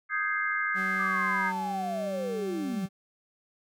sine chord, Ab major seventh, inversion second, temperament equal, 1244.5 / 1568 / 1661.2 / 2093 Hz, Eb6 / G6 / Ab6 / C7, 0 / 0 / 0 / 0 cents, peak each -32 dBFS, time 0.09-1.53 s, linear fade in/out 50 ms
40% pulse tone with pitch glide, 190 to 193.66 Hz, F#3 to G3, +46 to -21 cents, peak -34 dBFS, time 0.74-2.89 s, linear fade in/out 50 ms, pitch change +33 cents, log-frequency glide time 1.52-2.12 s
sine linear sweep, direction down, 1203 to 166.3 Hz, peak -30 dBFS, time 0.99-2.86 s, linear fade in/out 5 ms
effects none

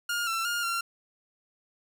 sawtooth tone with pitch steps, 1416 / 1344 / 1415 / 1373 Hz, F6 / E6 / F6 / F6, +23 / +33 / +22 / -30 cents, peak -24 dBFS, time 0.09-0.81 s, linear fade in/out 5 ms, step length 180 ms, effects none

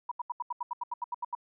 sine tone bursts, 968 Hz, B5, 35 cents flat, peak -30 dBFS, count 13, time 0.09-1.351 s, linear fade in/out 5 ms, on 25 ms, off 78 ms, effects none

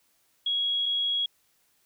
sine tone pair in turn, 3318 / 3318 Hz, G#7 / G#7, -2 / -2 cents, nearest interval unison, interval 0 cents, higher neither, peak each -24 dBFS, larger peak neither, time 0.46-0.86 / 0.86-1.26 s, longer neither, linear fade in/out 5 ms, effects white hiss -68 dBFS RMS until 1.85 s

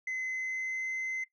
sine tone with pitch glide, 2043 to 2058 Hz, C7 to C7, -42 to -29 cents, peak -29 dBFS, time 0.07-1.24 s, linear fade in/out 5 ms, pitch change +13 cents, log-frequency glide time 0.26-0.9 s, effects noise-tail reverb RT60 0.1 s tail -18 dB re dry + tanh soft clip ceiling -31 dBFS

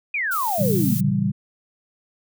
sine exponential sweep, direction down, 2511 to 137.3 Hz, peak -21 dBFS, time 0.14-1.09 s, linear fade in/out 5 ms
violet noise, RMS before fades -29 dBFS, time 0.31-1.01 s, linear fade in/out 10 ms
sine chord, A# diminished seventh, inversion none, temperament equal with one note detuned, 115.2 / 138.59 / 164.81 / 196 Hz, A#2 / C#3 / E3 / G3, -20 / 0 / 0 / 0 cents, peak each -26 / -25 / -26 / -21 dBFS, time 0.58-1.32 s, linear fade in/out 20 ms
effects none

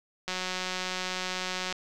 click train, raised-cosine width 0.2 ms, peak -15 dBFS, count 267, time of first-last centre 0.28-1.726 s, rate 184 Hz, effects none

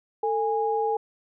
sine tone pair together, 445.9 / 824 Hz, A4 / G#5, +23 / -14 cents, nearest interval major seventh, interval 1063 cents, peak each -25 dBFS, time 0.23-0.97 s, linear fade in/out 5 ms, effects none

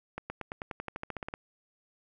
accelerating click train, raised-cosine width 0.5 ms, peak -21 dBFS, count 15, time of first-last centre 0.18-1.339 s, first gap 120 ms, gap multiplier 0.94, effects none

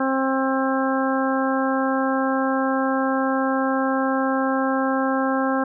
harmonic tone, 265.9 Hz, C4, 28 cents sharp, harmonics 1 / 2 / 3 / 4 / 5 / 6, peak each -22 / -25 / -27 / -28 / -29 / -30 dBFS, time 0-5.64 s, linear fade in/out 5 ms, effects none

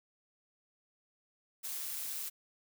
blue noise with amplitude modulation, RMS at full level -38 dBFS, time 1.63-2.3 s, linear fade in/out 20 ms, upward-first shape sine, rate 148 Hz, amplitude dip 35%, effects none

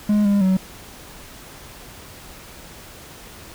triangle tone with pitch steps, 208.6 / 202 / 188.2 Hz, G#3 / G#3 / F#3, +8 / -48 / +30 cents, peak -12 dBFS, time 0.09-0.57 s, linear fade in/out 5 ms, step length 160 ms, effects pink hiss -41 dBFS RMS until 3.54 s

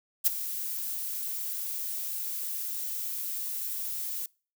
violet noise with ADSR envelope, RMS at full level -20 dBFS, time 0.24-4.26 s, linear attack 28 ms, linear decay 15 ms, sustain -14 dB, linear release 4 ms, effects noise-tail reverb RT60 0.4 s tail -26 dB re dry

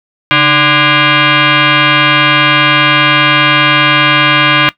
sine tone with frequency modulation, 585 Hz, D5, 7 cents flat, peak -5 dBFS, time 0.31-4.69 s, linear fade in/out 0 ms, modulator 445 Hz, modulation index 6.1, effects noise-tail reverb RT60 0.1 s tail -18 dB re dry

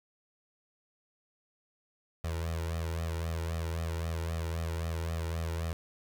sawtooth tone with flanger, 82.41 Hz, E2, in tune, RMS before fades -34 dBFS, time 2.24-5.73 s, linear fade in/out 0 ms, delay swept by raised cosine 1.6 to 2.16 ms, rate 3.8 Hz, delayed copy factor +0.9, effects none

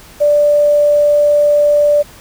sine tone with quantisation, 587.3 Hz, D5, in tune, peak -7 dBFS, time 0.2-2.03 s, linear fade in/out 20 ms, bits 6, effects pink hiss -39 dBFS RMS until 2.2 s

